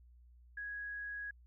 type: tone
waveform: sine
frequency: 1661.2 Hz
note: G#6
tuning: in tune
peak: -40 dBFS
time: 0.57-1.31 s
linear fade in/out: 5 ms
effects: added 60 Hz sine -58 dBFS peak until 1.46 s